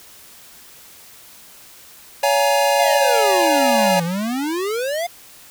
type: chord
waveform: square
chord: Bb minor seventh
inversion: first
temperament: equal with one note detuned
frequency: 565 / 698.5 / 830.6 / 932.3 Hz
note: Db5 / F5 / Ab5 / Bb5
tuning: +33 / 0 / 0 / 0 cents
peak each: -18 / -24 / -20 / -24 dBFS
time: 2.23-4 s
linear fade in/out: 5 ms
type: exponential two-way sweep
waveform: square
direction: down then up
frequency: 717 to 164.81 to 717 Hz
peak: -21 dBFS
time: 2.79-5.07 s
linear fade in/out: 10 ms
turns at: 4.04 s
effects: white hiss -44 dBFS RMS until 5.5 s